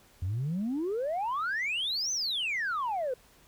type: exponential two-way sweep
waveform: sine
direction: up then down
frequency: 84.6 to 6272 to 483.2 Hz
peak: -27 dBFS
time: 0.22-3.14 s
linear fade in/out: 5 ms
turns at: 2.12 s
effects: tanh soft clip ceiling -26 dBFS + pink hiss -60 dBFS RMS until 3.47 s